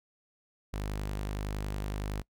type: tone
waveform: sawtooth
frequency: 50.8 Hz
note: G#1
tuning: 38 cents flat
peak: -29 dBFS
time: 0.73-2.22 s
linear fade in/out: 10 ms
effects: noise-tail reverb RT60 0.1 s tail -23 dB re dry